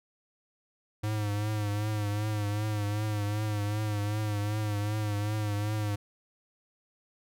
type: tone with vibrato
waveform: square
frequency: 105 Hz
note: G#2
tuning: 19 cents sharp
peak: -29 dBFS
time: 1.03-5.96 s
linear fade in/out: 10 ms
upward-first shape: triangle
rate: 2.6 Hz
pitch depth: 55 cents each way
effects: none